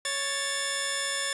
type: tone pair together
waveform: 10% pulse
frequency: 555 / 1762 Hz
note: C#5 / A6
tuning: +2 / +2 cents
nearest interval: octave + minor sixth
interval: 2000 cents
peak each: -25 / -20 dBFS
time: 0.05-1.33 s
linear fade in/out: 2 ms
effects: resampled to 24000 Hz + 9-bit